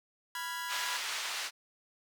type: chord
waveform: sawtooth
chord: F diminished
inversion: second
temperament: equal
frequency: 987.8 / 1396.9 / 1661.2 Hz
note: Cb6 / F6 / Ab6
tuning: 0 / 0 / 0 cents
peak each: -35 / -41 / -37 dBFS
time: 0.35-0.97 s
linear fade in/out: 2 ms
type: band-pass noise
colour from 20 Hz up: white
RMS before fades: -37 dBFS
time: 0.68-1.51 s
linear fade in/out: 50 ms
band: 930 to 4600 Hz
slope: 12 dB/octave
effects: none